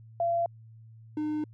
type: tone pair in turn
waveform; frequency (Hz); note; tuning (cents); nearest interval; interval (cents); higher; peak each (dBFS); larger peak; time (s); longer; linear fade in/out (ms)
sine / triangle; 682 / 303.8; F5 / D#4; -41 / -41; octave + major second; 1400; first; -24 / -26; first; 0.2-0.46 / 1.17-1.44; second; 2
effects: added 112 Hz sine -48 dBFS peak until 1.53 s